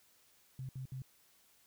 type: tone bursts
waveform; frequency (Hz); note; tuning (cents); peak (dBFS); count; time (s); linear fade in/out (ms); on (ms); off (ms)
sine; 130.81; C3; 0; -40; 3; 0.59-1.02; 2; 100; 65
effects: white hiss -68 dBFS RMS until 1.66 s